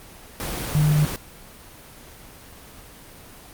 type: tone in noise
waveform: sine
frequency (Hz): 150.5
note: D3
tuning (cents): +43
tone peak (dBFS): -15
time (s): 0.75-1.05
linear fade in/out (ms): 0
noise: pink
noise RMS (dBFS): -29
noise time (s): 0.4-1.16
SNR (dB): +11
effects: pink hiss -44 dBFS RMS until 3.53 s + Opus 24 kbps